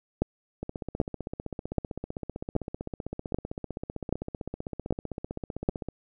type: two click trains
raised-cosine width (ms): 2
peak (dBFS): -10 / -20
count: 8 / 83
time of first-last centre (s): 0.22-5.689 / 0.63-5.886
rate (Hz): 1.28 / 15.6
effects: none